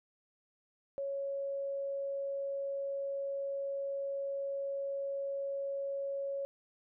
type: tone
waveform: sine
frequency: 554 Hz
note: C#5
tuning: 1 cent flat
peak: -34 dBFS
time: 0.98-6.45 s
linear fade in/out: 0 ms
effects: none